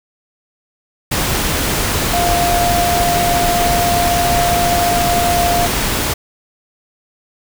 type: tone in noise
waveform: sine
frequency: 698.5 Hz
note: F5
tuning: in tune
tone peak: -14 dBFS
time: 2.13-5.67 s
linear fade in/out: 10 ms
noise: pink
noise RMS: -17 dBFS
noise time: 1.11-6.14 s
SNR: 0 dB
effects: none